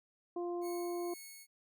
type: harmonic tone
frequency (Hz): 349.2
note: F4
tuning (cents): 0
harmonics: 1 / 2 / 3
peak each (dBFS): -36 / -44 / -50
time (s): 0.36-1.14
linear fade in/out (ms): 5
type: tone with tremolo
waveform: 5% pulse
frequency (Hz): 2200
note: C#7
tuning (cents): -14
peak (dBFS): -38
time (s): 0.61-1.47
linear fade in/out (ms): 50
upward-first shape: sine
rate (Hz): 2.1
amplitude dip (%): 35
effects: none